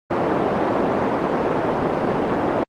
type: band-pass noise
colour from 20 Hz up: pink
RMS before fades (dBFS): -20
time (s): 0.1-2.64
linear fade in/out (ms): 10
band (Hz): 260 to 910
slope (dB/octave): 12
effects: Opus 24 kbps